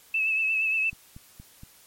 sine tone with vibrato, 2612 Hz, E7, 17 cents flat, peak -22 dBFS, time 0.14-0.9 s, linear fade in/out 5 ms, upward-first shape triangle, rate 8.6 Hz, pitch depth 43 cents each way
click train, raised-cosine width 5 ms, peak -31 dBFS, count 4, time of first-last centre 0.93-1.634 s, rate 4.26 Hz
effects white hiss -55 dBFS RMS until 1.86 s + MP3 64 kbps

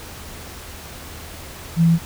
sine tone, 166.5 Hz, E3, 18 cents sharp, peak -11 dBFS, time 1.76-1.99 s, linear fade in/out 50 ms, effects added 78 Hz sine -41 dBFS peak until 2.05 s + pink hiss -37 dBFS RMS until 2.05 s

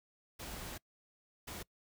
pink noise bursts at uneven times, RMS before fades -45 dBFS, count 2, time 0.39-0.78 / 1.47-1.63 s, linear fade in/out 10 ms, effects noise-tail reverb RT60 0.1 s tail -23 dB re dry

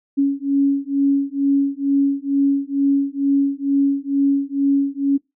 sine beating tone pair, 277.2 / 279.4 Hz, C#4 / C#4, 0 / +14 cents, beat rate 2.2 Hz, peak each -18 dBFS, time 0.17-5.18 s, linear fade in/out 20 ms, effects noise-tail reverb RT60 0.2 s tail -22 dB re dry

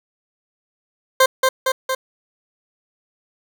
20% pulse tone with echo, 523.3 Hz, C5, in tune, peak -5 dBFS, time 1.2-1.26 s, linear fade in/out 5 ms, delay 230 ms, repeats 3, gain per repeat -3 dB, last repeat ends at 1.95 s, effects none

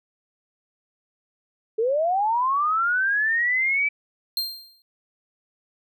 sine linear sweep, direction up, 425 to 2323 Hz, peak -19 dBFS, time 1.78-3.89 s, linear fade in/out 10 ms
45% pulse tone with exponential decay, 4186 Hz, C8, in tune, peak -20 dBFS, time 4.37-4.82 s, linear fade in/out 1 ms, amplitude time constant 97 ms
effects none

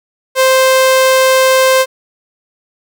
sawtooth tone, 523 Hz, C5, 1 cent flat, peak -3 dBFS, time 0.35-1.86 s, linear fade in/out 50 ms, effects none

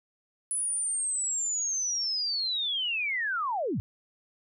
sine linear sweep, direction down, 10050 to 77.78 Hz, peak -27 dBFS, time 0.51-3.8 s, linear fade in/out 0 ms, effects none

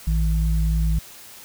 sine tone pair together, 56.48 / 159.5 Hz, A1 / D#3, +46 / +43 cents, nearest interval octave + tritone, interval 1797 cents, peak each -18 / -24 dBFS, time 0.07-0.99 s, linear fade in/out 5 ms, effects white hiss -43 dBFS RMS until 1.44 s

